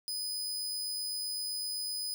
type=tone with amplitude modulation; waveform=sawtooth; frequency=5000 Hz; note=D#8; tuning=8 cents sharp; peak=-30 dBFS; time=0.08-2.14 s; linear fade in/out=0 ms; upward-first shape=sine; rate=87.8 Hz; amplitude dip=25%; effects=none